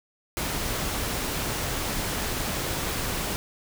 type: noise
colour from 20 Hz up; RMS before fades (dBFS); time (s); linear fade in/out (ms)
pink; -29; 0.37-3.36; 0
effects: none